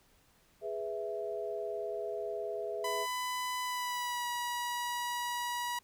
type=chord; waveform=sine; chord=E major; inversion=first; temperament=equal; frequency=415.3 / 493.9 / 659.3 Hz; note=G#4 / B4 / E5; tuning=0 / 0 / 0 cents; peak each=-38 / -42 / -38 dBFS; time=0.61-3.07 s; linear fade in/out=50 ms
type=tone with pitch glide; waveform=sawtooth; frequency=1000 to 966.5 Hz; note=B5 to B5; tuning=+21 to -38 cents; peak=-30 dBFS; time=2.84-5.79 s; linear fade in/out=5 ms; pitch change=-59 cents; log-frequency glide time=3.63-4.27 s
effects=pink hiss -67 dBFS RMS until 5.83 s